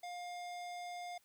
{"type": "tone with low-pass filter", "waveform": "square", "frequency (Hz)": 708, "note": "F5", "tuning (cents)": 23, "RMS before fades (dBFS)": -45, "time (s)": [0.03, 1.18], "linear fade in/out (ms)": 5, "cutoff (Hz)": 7500, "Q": 0.86, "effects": ["white hiss -72 dBFS RMS until 1.24 s"]}